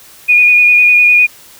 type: tone with vibrato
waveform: sine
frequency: 2452 Hz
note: D#7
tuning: 26 cents flat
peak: -4 dBFS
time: 0.28-1.27 s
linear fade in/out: 20 ms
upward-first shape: square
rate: 9.9 Hz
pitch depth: 15 cents each way
effects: white hiss -39 dBFS RMS until 1.59 s